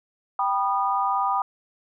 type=chord; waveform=sine; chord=G augmented; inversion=none; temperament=just; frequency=784 / 980 / 1225 Hz; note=G5 / B5 / D#6; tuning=0 / -14 / -27 cents; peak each=-25 dBFS; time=0.39-1.42 s; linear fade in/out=2 ms; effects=none